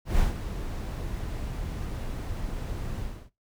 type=noise with ADSR envelope; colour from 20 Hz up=brown; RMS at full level=-22 dBFS; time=0.05-3.3 s; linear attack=140 ms; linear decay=140 ms; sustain=-11 dB; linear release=300 ms; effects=noise-tail reverb RT60 0.2 s tail -18 dB re dry